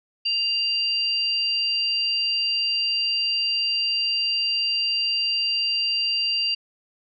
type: tone pair together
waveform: sine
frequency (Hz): 2794 / 4719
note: F7 / D8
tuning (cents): 0 / +7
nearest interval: major sixth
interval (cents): 907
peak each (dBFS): -24 / -23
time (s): 0.25-6.55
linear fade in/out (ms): 10
effects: none